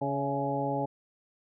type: harmonic tone with a mistuned harmonic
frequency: 139.9 Hz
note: C#3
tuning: 16 cents sharp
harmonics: 1 / 2 / 3 / 4 / 5 / 6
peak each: -35 / -34 / -37 / -34 / -37 / -33 dBFS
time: 0.01-0.86 s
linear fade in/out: 10 ms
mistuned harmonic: 5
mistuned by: -58 cents
effects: none